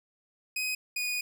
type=tone pair in turn; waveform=sawtooth; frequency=2512 / 2469 Hz; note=D#7 / D#7; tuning=+16 / -14 cents; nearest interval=unison; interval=30 cents; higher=first; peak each=-26 dBFS; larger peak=neither; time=0.56-0.75 / 0.96-1.21 s; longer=second; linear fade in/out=5 ms; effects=none